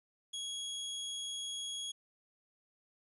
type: tone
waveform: sawtooth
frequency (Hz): 3322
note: G#7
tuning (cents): 0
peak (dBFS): -35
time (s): 0.33-1.92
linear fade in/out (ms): 10
effects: resampled to 24000 Hz + 12-bit